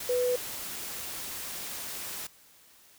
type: tone in noise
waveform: sine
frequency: 495.6 Hz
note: B4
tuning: 6 cents sharp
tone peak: -24 dBFS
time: 0.09-0.36 s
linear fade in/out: 5 ms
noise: white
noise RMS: -38 dBFS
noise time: 0-2.27 s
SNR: +11 dB
effects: white hiss -58 dBFS RMS until 2.98 s